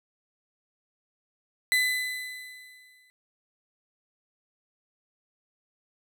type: tone with exponential decay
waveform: 35% pulse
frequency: 2008 Hz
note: B6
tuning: 28 cents sharp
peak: -18 dBFS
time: 1.72-3.1 s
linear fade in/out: 0 ms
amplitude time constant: 300 ms
effects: none